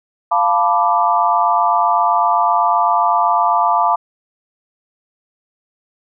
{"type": "chord", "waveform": "sine", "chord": "B half-diminished seventh", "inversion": "second", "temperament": "equal", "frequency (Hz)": [698.5, 880, 987.8, 1174.7], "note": ["F5", "A5", "B5", "D6"], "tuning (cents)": [0, 0, 0, 0], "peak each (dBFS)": -17, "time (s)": [0.31, 3.96], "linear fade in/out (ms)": 10, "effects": []}